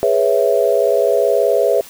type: chord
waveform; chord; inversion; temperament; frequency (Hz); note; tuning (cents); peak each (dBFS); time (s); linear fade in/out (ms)
sine; C# minor seventh; second; equal; 415.3 / 493.9 / 554.4 / 659.3; G#4 / B4 / C#5 / E5; 0 / 0 / 0 / 0; -17; 0.03-1.81; 0
effects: white hiss -39 dBFS RMS until 1.89 s